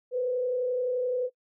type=tone with frequency modulation; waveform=sine; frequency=500 Hz; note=B4; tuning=21 cents sharp; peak=-25 dBFS; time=0.11-1.3 s; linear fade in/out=50 ms; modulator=31.6 Hz; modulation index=0.47; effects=noise-tail reverb RT60 0.1 s tail -21 dB re dry